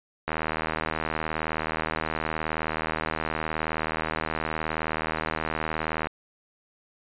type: click train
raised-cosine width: 0.5 ms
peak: -12 dBFS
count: 459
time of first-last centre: 0.28-6.07 s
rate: 79.1 Hz
effects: resampled to 8000 Hz